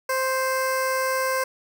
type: tone with notch filter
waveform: 15% pulse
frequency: 523.3 Hz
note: C5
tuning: in tune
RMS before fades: -24 dBFS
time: 0.09-1.44 s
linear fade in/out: 5 ms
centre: 3400 Hz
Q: 1.2
effects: none